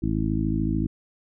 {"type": "harmonic tone with a mistuned harmonic", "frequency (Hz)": 53.6, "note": "A1", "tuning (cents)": -45, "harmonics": [1, 2, 3, 4, 5, 6], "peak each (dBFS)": [-29, -29, -29, -29, -29, -29], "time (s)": [0.02, 0.87], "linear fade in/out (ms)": 10, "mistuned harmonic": 1, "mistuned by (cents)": -28, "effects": []}